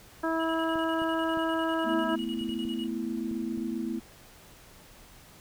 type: harmonic tone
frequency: 325.2 Hz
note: E4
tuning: 23 cents flat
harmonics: 1 / 2 / 3 / 4 / 5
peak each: -29 / -32 / -34 / -35 / -36 dBFS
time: 0.23-2.16 s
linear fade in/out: 10 ms
type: tone with tremolo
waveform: triangle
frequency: 2905 Hz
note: F#7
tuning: 32 cents flat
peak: -37 dBFS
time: 0.39-2.88 s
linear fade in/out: 20 ms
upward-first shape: square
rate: 10 Hz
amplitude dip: 75%
type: clicks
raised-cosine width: 3 ms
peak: -30 dBFS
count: 8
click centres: 0.757 / 1.019 / 1.373 / 2.412 / 2.493 / 2.653 / 3.313 / 3.576 s
type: chord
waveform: sine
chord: A suspended second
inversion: none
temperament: just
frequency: 220 / 247.5 / 330 Hz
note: A3 / B3 / E4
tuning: 0 / +4 / +2 cents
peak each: -34 dBFS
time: 1.84-4 s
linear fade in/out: 20 ms
effects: pink hiss -53 dBFS RMS until 5.4 s